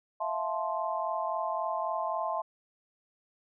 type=chord; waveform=sine; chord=F major seventh; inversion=third; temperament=just; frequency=654.8 / 698.5 / 873.1 / 1047.7 Hz; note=E5 / F5 / A5 / C6; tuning=-12 / 0 / -14 / +2 cents; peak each=-34 / -37 / -35 / -34 dBFS; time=0.2-2.42 s; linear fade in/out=10 ms; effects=none